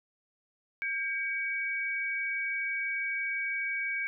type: tone pair together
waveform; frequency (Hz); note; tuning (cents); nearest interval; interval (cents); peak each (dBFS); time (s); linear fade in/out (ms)
sine; 1600 / 2263; G6 / C#7; +35 / +35; tritone; 600; -35 / -31; 0.82-4.07; 0
effects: none